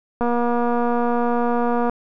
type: click train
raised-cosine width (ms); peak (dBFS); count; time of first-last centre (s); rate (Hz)
1; -9; 404; 0.21-1.896; 239
effects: none